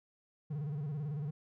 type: tone with vibrato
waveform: triangle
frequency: 146.83 Hz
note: D3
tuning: in tune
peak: -33 dBFS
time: 0.5-1.31 s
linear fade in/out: 10 ms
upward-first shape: square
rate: 18 Hz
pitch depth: 95 cents each way
effects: none